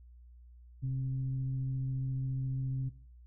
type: tone with frequency modulation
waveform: sine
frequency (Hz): 130.81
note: C3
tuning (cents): 0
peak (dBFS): -31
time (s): 0.82-2.9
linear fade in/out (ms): 20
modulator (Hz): 138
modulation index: 0.31
effects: noise-tail reverb RT60 0.5 s tail -18 dB re dry + added 60 Hz sine -52 dBFS peak until 3.26 s